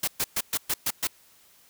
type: noise bursts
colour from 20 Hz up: white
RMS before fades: -26 dBFS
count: 7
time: 0.03-1.072 s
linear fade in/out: 5 ms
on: 46 ms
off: 120 ms
effects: white hiss -58 dBFS RMS until 1.69 s